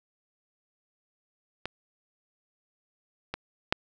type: clicks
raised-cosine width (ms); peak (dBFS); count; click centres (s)
0.3; -16 / -16 / -6; 3; 1.656 / 3.34 / 3.725
effects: none